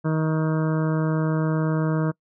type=harmonic tone; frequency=157.7 Hz; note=D#3; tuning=24 cents sharp; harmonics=1 / 2 / 3 / 4 / 6 / 7 / 8 / 9 / 10; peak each=-21 / -27 / -31 / -33 / -37 / -38 / -39 / -40 / -41 dBFS; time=0.04-2.12 s; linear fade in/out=20 ms; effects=noise-tail reverb RT60 0.1 s tail -25 dB re dry